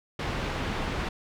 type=low-pass noise; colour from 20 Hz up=pink; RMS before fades=-31 dBFS; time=0.19-1.09 s; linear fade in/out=5 ms; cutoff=3100 Hz; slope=12 dB/octave; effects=none